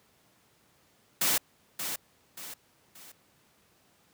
white noise with echo, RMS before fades -26 dBFS, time 1.21-1.38 s, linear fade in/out 5 ms, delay 580 ms, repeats 3, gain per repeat -8 dB, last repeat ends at 3.12 s, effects pink hiss -65 dBFS RMS until 4.13 s + high-pass 100 Hz 12 dB/octave

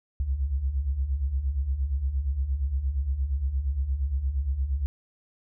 sine beating tone pair, 61.74 / 70.34 Hz, B1 / C#2, 0 / +26 cents, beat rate 8.6 Hz, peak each -31 / -25 dBFS, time 0.2-4.86 s, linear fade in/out 0 ms, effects none

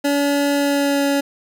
25% pulse tone with pitch glide, 284.8 to 281.2 Hz, C#4 to C#4, +47 to +25 cents, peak -12 dBFS, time 0.04-1.21 s, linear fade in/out 10 ms, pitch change -22 cents, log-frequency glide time 0.53-1.04 s, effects none

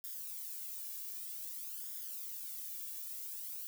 violet noise with flanger, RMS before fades -44 dBFS, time 0.04-3.67 s, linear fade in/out 0 ms, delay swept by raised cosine 0.58 to 1.78 ms, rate 0.53 Hz, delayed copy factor +0.8, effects none

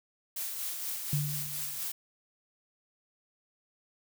blue noise with tremolo, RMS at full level -35 dBFS, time 0.36-1.92 s, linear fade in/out 5 ms, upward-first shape sine, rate 4.2 Hz, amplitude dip 35%
sine tone with exponential decay, 146.3 Hz, D3, 6 cents flat, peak -25 dBFS, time 1.13-1.87 s, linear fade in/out 2 ms, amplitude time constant 160 ms
effects none

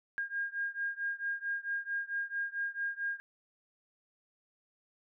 sine beating tone pair, 1616 / 1620.5 Hz, G#6 / G#6, -48 / -43 cents, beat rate 4.5 Hz, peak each -36 / -37 dBFS, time 0.18-3.2 s, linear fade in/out 0 ms, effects none

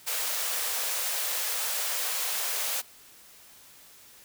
white high-pass noise, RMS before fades -30 dBFS, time 0.06-2.82 s, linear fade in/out 20 ms, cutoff 450 Hz, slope 96 dB/octave, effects white hiss -53 dBFS RMS until 4.24 s

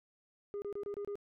sine tone bursts, 407 Hz, G#4, 35 cents flat, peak -34 dBFS, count 6, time 0.54-1.155 s, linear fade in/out 0 ms, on 80 ms, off 27 ms, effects tanh soft clip ceiling -36 dBFS

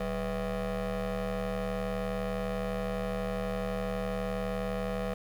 25% pulse ring-modulated tone, 151.6 Hz, D#3, 45 cents flat, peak -24 dBFS, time 0-5.14 s, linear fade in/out 5 ms, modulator 343 Hz, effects low-pass 3000 Hz 12 dB/octave + 9-bit

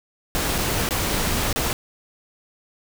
pink noise with dropouts, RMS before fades -23 dBFS, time 0.35-1.73 s, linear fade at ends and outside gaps 0 ms, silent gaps 0.581-0.585 / 0.889-0.908 / 1.528-1.56 s, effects none

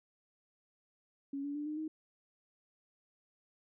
sine tone with pitch steps, 278.1 / 286.4 / 295 / 303.8 / 312.9 Hz, C#4 / D4 / D4 / D#4 / D#4, +6 / -43 / +8 / -41 / +10 cents, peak -36 dBFS, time 1.33-1.88 s, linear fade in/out 5 ms, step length 110 ms, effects none

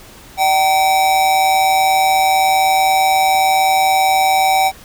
square tone with amplitude modulation, 766 Hz, G5, 40 cents flat, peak -9 dBFS, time 0.37-4.72 s, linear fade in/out 50 ms, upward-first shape sine, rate 161 Hz, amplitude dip 55%, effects pink hiss -40 dBFS RMS until 4.84 s

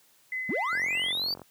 sine tone with tremolo, 2031 Hz, B6, 48 cents sharp, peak -29 dBFS, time 0.32-1.12 s, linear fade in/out 2 ms, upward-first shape sine, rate 5 Hz, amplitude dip 30%
triangle linear sweep, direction up, 163.8 to 4696 Hz, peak -26 dBFS, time 0.49-1.34 s, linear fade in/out 2 ms
click train, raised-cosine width 1 ms, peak -29 dBFS, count 32, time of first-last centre 0.73-1.417 s, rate 45.1 Hz
effects white hiss -62 dBFS RMS until 1.5 s + high-pass 80 Hz 12 dB/octave

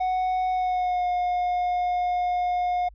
triangle tone with pitch glide, 740 to 717.3 Hz, F#5 to F5, 0 to +46 cents, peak -20 dBFS, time 0-2.89 s, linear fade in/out 10 ms, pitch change -54 cents, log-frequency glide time 0.51-1.07 s, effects added 50 Hz sine -46 dBFS peak until 2.94 s + resampled to 11025 Hz

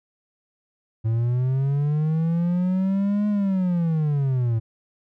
triangle linear two-way sweep, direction up then down, 110 to 209.8 to 110 Hz, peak -17 dBFS, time 1.04-4.6 s, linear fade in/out 20 ms, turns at 3.28 s, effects none

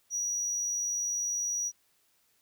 triangle tone, 5800 Hz, F#8, 35 cents flat, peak -28 dBFS, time 0.1-1.72 s, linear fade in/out 50 ms, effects white hiss -70 dBFS RMS until 2.41 s

